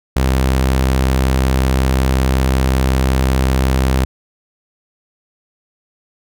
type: tone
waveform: sawtooth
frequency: 65.41 Hz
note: C2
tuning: in tune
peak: -8 dBFS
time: 0.16-4.05 s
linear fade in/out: 5 ms
effects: none